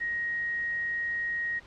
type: tone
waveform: sine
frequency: 1881 Hz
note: A#6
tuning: 15 cents sharp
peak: -28 dBFS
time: 0-1.6 s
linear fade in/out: 20 ms
effects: pink hiss -53 dBFS RMS until 1.66 s + low-pass 4000 Hz 12 dB/octave